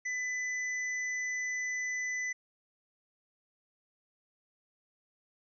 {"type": "tone", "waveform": "square", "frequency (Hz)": 2000, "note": "B6", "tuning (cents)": 21, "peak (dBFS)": -33, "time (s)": [0.05, 2.33], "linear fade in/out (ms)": 10, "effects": ["resampled to 16000 Hz"]}